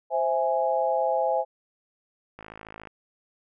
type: chord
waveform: sine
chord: C augmented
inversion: none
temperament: equal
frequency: 523.3 / 659.3 / 830.6 Hz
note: C5 / E5 / G#5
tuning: 0 / 0 / 0 cents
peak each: -26 dBFS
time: 0.1-1.45 s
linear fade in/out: 50 ms
type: click train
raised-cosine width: 0.5 ms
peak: -26 dBFS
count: 27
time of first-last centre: 2.39-2.872 s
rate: 53.9 Hz
effects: none